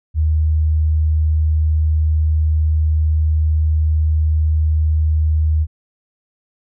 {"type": "tone", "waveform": "sine", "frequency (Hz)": 77.78, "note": "D#2", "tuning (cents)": 0, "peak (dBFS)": -12, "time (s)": [0.14, 5.67], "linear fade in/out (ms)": 50, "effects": []}